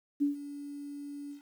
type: tone with ADSR envelope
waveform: sine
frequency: 286.7 Hz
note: D4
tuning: 42 cents flat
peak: -23 dBFS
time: 0.2-1.42 s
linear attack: 22 ms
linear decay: 130 ms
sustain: -16 dB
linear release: 110 ms
effects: 10-bit